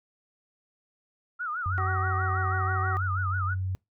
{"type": "tone with vibrato", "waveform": "sine", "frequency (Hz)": 1333, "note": "E6", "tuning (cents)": 19, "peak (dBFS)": -29, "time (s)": [1.39, 3.55], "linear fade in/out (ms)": 20, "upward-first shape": "sine", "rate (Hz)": 6.2, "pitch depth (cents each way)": 180}
{"type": "tone with pitch glide", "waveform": "sine", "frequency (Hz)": [92.5, 93.74], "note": ["F#2", "F#2"], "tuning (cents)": [0, 23], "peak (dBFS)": -27, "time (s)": [1.66, 3.75], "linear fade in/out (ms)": 0, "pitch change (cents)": 23, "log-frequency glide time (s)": [2.4, 2.76]}
{"type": "harmonic tone", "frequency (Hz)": 377.2, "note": "F#4", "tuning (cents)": 33, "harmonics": [1, 2, 3, 4, 5], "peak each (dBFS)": [-39, -34, -35, -46, -38], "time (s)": [1.78, 2.97], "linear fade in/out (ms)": 0}
{"effects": ["noise-tail reverb RT60 0.2 s tail -26 dB re dry"]}